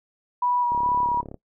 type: tone with vibrato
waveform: sine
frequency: 972 Hz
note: B5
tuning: 28 cents flat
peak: -20 dBFS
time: 0.42-1.21 s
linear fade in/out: 5 ms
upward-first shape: square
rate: 2.4 Hz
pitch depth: 15 cents each way
type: click train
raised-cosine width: 2 ms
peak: -24 dBFS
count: 23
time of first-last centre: 0.72-1.343 s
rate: 35.3 Hz
effects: noise-tail reverb RT60 0.1 s tail -19 dB re dry